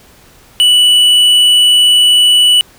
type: tone with tanh clipping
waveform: sine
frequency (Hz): 2959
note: F#7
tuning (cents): -1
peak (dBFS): -6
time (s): 0.6-2.61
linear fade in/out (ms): 0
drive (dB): 8
effects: pink hiss -43 dBFS RMS until 2.78 s